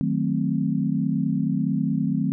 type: chord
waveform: sine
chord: D# diminished seventh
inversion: none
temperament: equal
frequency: 155.56 / 185 / 220 / 261.6 Hz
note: D#3 / F#3 / A3 / C4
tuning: 0 / 0 / 0 / 0 cents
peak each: -26 dBFS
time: 0.01-2.32 s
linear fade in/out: 0 ms
effects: none